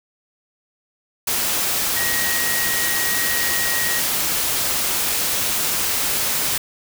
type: tone in noise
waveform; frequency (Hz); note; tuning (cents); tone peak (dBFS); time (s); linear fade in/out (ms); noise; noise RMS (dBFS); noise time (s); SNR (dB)
sine; 1892; A#6; +25; -24; 1.96-4; 5; white; -21; 1.27-6.58; -6
effects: none